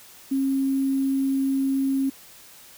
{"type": "tone with sample-and-hold", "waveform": "sine", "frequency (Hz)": 270.3, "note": "C#4", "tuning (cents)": -44, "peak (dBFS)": -20, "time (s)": [0.31, 2.1], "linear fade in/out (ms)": 10, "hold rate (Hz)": 11025, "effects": ["white hiss -48 dBFS RMS until 2.77 s"]}